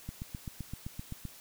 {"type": "click train", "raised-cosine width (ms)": 5, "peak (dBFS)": -26, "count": 10, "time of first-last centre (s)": [0.09, 1.253], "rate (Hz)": 7.74, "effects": ["white hiss -53 dBFS RMS until 1.4 s"]}